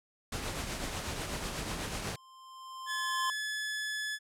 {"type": "noise with tremolo", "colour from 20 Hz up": "pink", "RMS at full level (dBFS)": -35, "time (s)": [0.32, 2.16], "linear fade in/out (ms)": 5, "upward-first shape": "triangle", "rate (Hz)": 8.1, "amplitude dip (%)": 45}
{"type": "tone with exponential growth", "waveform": "square", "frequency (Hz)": 1046.5, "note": "C6", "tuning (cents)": 0, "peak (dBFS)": -30, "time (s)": [1.64, 3.3], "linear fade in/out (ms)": 1, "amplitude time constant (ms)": 360}
{"type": "tone", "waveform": "sawtooth", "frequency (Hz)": 1716, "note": "A6", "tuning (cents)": -44, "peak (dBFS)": -30, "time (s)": [2.86, 4.19], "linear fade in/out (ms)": 50}
{"effects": ["low-pass 10000 Hz 12 dB/octave"]}